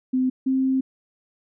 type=tone pair in turn; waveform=sine; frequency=257.4 / 263.6 Hz; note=C4 / C4; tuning=-28 / +13 cents; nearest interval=unison; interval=41 cents; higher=second; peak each=-18 dBFS; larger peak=neither; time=0.13-0.3 / 0.46-0.81 s; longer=second; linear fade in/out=10 ms; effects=none